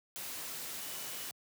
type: tone in noise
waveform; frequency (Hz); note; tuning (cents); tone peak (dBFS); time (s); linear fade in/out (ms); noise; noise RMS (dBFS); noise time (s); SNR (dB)
sine; 2960; F#7; 0; -53; 0.82-1.28; 0; white; -42; 0.16-1.31; -14
effects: high-pass 100 Hz 12 dB/octave